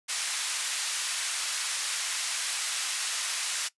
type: band-pass noise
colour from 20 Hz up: white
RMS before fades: -31 dBFS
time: 0.08-3.69 s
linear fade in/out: 20 ms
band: 1300 to 9700 Hz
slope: 12 dB/octave
effects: noise-tail reverb RT60 0.1 s tail -19 dB re dry + resampled to 24000 Hz